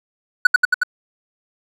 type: tone with echo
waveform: triangle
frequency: 1480 Hz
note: F#6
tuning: in tune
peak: -3 dBFS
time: 0.45-0.47 s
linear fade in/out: 5 ms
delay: 91 ms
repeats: 4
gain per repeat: -2 dB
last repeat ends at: 0.834 s
effects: none